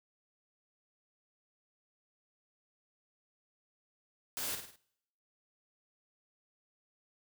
white noise with echo, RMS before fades -38 dBFS, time 4.37-4.55 s, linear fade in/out 0 ms, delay 52 ms, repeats 4, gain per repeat -6 dB, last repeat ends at 4.758 s, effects noise-tail reverb RT60 0.8 s tail -24 dB re dry

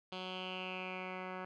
10% pulse tone with low-pass filter sweep, 185 Hz, F#3, in tune, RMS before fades -43 dBFS, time 0.12-1.45 s, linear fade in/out 2 ms, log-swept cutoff 3600 to 1800 Hz, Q 5.5, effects none

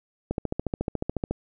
click train, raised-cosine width 2 ms, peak -13 dBFS, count 15, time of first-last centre 0.31-1.31 s, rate 14 Hz, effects none

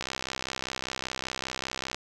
click train, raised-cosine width 0.2 ms, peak -14 dBFS, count 127, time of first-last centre 0.01-1.945 s, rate 65.1 Hz, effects none

